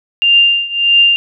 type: tone with tremolo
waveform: sine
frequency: 2794 Hz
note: F7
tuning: in tune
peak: -4 dBFS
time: 0.22-1.16 s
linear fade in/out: 0 ms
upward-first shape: triangle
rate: 1.6 Hz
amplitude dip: 90%
effects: none